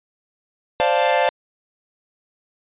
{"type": "chord", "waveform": "45% pulse", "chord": "D minor seventh", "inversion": "third", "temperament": "equal", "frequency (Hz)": [523.3, 587.3, 698.5, 880], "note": ["C5", "D5", "F5", "A5"], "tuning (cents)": [0, 0, 0, 0], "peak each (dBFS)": -21, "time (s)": [0.8, 1.29], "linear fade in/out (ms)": 0, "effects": ["resampled to 8000 Hz"]}